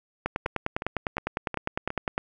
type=two click trains; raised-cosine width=0.5 ms; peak=-11 / -16 dBFS; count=20 / 5; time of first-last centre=0.26-2.179 / 0.46-1.904 s; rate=9.9 / 2.77 Hz; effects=none